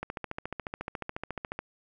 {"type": "click train", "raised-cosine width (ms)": 0.5, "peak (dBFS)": -19, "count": 23, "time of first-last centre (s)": [0.03, 1.59], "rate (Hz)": 14.1, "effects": []}